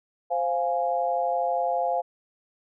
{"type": "chord", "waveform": "sine", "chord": "F minor", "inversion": "second", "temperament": "equal", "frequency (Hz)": [523.3, 698.5, 830.6], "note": ["C5", "F5", "Ab5"], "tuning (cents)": [0, 0, 0], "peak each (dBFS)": [-28, -25, -29], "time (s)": [0.3, 2.02], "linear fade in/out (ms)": 20, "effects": []}